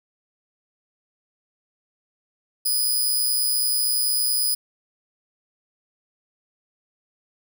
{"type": "tone with amplitude modulation", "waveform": "5% pulse", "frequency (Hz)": 4978, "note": "D#8", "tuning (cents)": 0, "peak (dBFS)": -11, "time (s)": [2.65, 4.55], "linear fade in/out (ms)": 10, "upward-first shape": "sine", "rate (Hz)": 129, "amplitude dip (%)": 40, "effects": []}